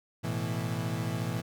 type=chord; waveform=35% pulse; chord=A suspended second; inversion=none; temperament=equal with one note detuned; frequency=109.3 / 123.47 / 164.81 Hz; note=A2 / B2 / E3; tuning=-11 / 0 / 0 cents; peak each=-33 dBFS; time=0.23-1.42 s; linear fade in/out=20 ms; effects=none